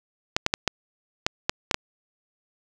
clicks, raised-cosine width 0.2 ms, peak -3 dBFS, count 8, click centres 0.365 / 0.464 / 0.539 / 0.677 / 1.265 / 1.495 / 1.712 / 1.744 s, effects none

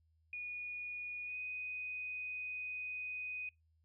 sine tone with pitch glide, 2454 to 2495 Hz, D#7 to D#7, -25 to +4 cents, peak -40 dBFS, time 0.33-3.49 s, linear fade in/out 2 ms, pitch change +29 cents, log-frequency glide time 1.25-1.36 s, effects noise-tail reverb RT60 0.2 s tail -25 dB re dry + added 80 Hz sine -70 dBFS peak until 3.84 s

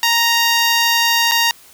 10% pulse tone with dropouts, 932.3 Hz, A#5, in tune, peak -4 dBFS, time 0.03-1.51 s, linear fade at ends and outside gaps 1 ms, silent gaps 1.313-1.318 s, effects white hiss -45 dBFS RMS until 1.73 s

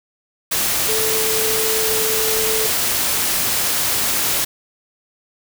sine tone in noise, 440 Hz, A4, in tune, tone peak -22 dBFS, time 0.88-2.67 s, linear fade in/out 10 ms, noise white, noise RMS -19 dBFS, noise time 0.51-4.45 s, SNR -6 dB, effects none

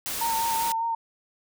white noise, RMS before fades -31 dBFS, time 0.06-0.72 s, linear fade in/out 0 ms
sine tone with vibrato, 914 Hz, A#5, 34 cents flat, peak -24 dBFS, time 0.21-0.95 s, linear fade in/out 5 ms, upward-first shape sine, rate 5 Hz, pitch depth 22 cents each way
effects none

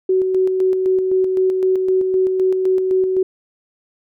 sine tone with tremolo, 374.9 Hz, F#4, 23 cents sharp, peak -12 dBFS, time 0.09-3.23 s, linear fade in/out 5 ms, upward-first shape square, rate 3.9 Hz, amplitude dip 35%, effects none

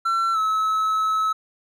triangle tone with pitch glide, 1350 to 1294.3 Hz, E6 to E6, +41 to -32 cents, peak -17 dBFS, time 0.05-1.33 s, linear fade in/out 10 ms, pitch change -73 cents, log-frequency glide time 0.33-0.38 s, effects none

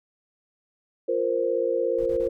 sine chord, F suspended fourth, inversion none, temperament equal, 349.2 / 466.2 / 523.3 Hz, F4 / Bb4 / C5, 0 / 0 / 0 cents, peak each -29 / -25 / -25 dBFS, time 1.08-2.29 s, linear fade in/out 10 ms
brown noise bursts, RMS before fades -40 dBFS, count 3, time 1.98-2.278 s, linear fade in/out 5 ms, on 80 ms, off 29 ms
effects none

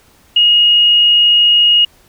sine tone, 2873 Hz, F7, 48 cents sharp, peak -6 dBFS, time 0.36-1.85 s, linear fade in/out 5 ms, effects pink hiss -49 dBFS RMS until 2.08 s

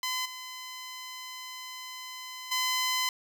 10% pulse tone with level steps, 1020 Hz, C6, 44 cents flat, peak -21 / -31 / -18 dBFS, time 0.03-3.09 s, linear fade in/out 2 ms, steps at 0.25 / 2.51 s, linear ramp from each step 10 ms, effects none

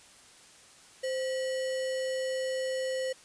sine tone with sample-and-hold, 521 Hz, C5, 7 cents flat, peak -29 dBFS, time 1.03-3.13 s, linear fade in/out 10 ms, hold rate 2450 Hz, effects white hiss -55 dBFS RMS until 3.24 s + resampled to 22050 Hz

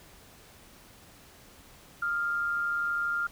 sine tone pair together, 1244.5 / 1396.9 Hz, D#6 / F6, 0 / 0 cents, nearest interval major second, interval 200 cents, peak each -39 / -27 dBFS, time 2.02-3.27 s, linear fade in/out 5 ms, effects pink hiss -54 dBFS RMS until 3.31 s

